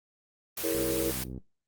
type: noise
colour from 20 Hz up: white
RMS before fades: -34 dBFS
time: 0.57-1.24 s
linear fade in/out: 5 ms
type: chord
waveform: sine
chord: A# half-diminished seventh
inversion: second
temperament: equal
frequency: 329.6 / 415.3 / 466.2 / 554.4 Hz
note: E4 / G#4 / A#4 / C#5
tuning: 0 / 0 / 0 / 0 cents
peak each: -31 / -36 / -31 / -35 dBFS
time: 0.63-1.12 s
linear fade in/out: 20 ms
type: click train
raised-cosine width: 3 ms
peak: -27 dBFS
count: 41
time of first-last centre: 0.75-1.378 s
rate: 63.7 Hz
effects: noise-tail reverb RT60 0.2 s tail -18 dB re dry + Opus 24 kbps